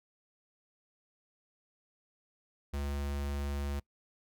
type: tone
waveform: square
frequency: 70.9 Hz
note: C#2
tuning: 40 cents sharp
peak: -34 dBFS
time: 2.73-3.8 s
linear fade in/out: 10 ms
effects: noise-tail reverb RT60 0.1 s tail -23 dB re dry